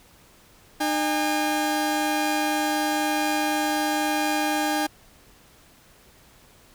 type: tone pair together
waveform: sawtooth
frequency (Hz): 304 / 811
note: D#4 / G#5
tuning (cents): -40 / -41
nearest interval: octave + perfect fourth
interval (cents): 1699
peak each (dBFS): -21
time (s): 0.8-4.87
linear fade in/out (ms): 10
effects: pink hiss -54 dBFS RMS until 6.74 s